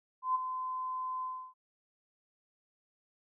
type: tone with ADSR envelope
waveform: sine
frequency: 1026 Hz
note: C6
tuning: 34 cents flat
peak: -25 dBFS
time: 0.22-1.54 s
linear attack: 130 ms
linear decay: 18 ms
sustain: -9 dB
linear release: 310 ms
effects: none